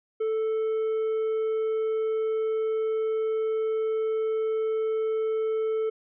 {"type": "tone", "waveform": "triangle", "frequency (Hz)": 440, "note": "A4", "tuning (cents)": 0, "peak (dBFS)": -22, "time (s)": [0.2, 5.9], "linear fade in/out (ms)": 10, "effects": ["resampled to 8000 Hz"]}